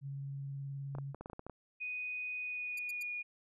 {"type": "tone with vibrato", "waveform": "sine", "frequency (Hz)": 138.59, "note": "C#3", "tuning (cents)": 0, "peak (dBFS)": -39, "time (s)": [0.01, 1.15], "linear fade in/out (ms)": 50, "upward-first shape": "triangle", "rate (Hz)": 19, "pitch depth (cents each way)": 18}
{"type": "clicks", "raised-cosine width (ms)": 1, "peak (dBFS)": -31, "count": 10, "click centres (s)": [0.951, 0.985, 1.146, 1.21, 1.259, 1.299, 1.332, 1.394, 1.466, 1.497]}
{"type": "tone with pitch glide", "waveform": "sine", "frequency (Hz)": [2489, 2445], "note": ["D#7", "D#7"], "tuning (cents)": [0, -31], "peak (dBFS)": -37, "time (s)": [1.8, 3.23], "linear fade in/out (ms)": 20, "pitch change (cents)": -31, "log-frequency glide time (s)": [2.38, 3.11]}
{"type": "tone bursts", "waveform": "5% pulse", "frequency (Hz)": 2349, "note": "D7", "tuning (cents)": 0, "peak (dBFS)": -35, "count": 3, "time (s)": [2.77, 3.029], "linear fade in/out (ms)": 5, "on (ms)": 21, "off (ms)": 98}
{"effects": ["resampled to 32000 Hz"]}